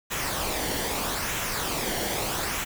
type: noise with flanger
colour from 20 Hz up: pink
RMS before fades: -29 dBFS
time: 0.1-2.65 s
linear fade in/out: 20 ms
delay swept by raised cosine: 0.21 to 0.8 ms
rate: 0.79 Hz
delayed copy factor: -0.5
effects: none